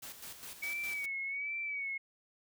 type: noise with tremolo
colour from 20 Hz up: white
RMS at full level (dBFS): -46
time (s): 0.02-1.06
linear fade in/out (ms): 10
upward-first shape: square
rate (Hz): 4.9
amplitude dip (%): 55
type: tone with vibrato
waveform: sine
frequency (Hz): 2255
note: C#7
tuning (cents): +29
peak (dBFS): -35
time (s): 0.62-1.98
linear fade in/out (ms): 10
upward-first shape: sine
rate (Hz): 1.3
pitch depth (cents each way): 67
effects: none